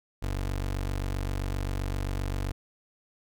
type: tone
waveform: 25% pulse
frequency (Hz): 47.64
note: G1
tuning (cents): -49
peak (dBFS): -25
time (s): 0.22-2.52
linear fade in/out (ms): 10
effects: none